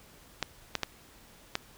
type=clicks; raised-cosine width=0.2 ms; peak=-11 dBFS; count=4; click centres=0.427 / 0.753 / 0.833 / 1.554 s; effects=pink hiss -56 dBFS RMS until 1.77 s